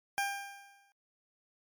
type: tone with exponential decay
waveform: 20% pulse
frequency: 798 Hz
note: G5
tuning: 31 cents sharp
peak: -23 dBFS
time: 0.18-0.92 s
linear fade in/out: 0 ms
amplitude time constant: 160 ms
effects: MP3 96 kbps